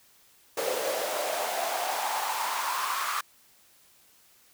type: noise with high-pass filter sweep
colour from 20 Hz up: pink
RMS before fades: -30 dBFS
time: 0.57-3.21 s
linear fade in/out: 5 ms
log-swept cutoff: 490 to 1200 Hz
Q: 5.1
effects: white hiss -60 dBFS RMS until 4.53 s